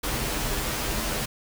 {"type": "noise with comb filter", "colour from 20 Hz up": "pink", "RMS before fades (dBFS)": -28, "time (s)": [0.03, 1.26], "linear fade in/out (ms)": 10, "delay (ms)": 11, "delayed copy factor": -0.7, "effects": []}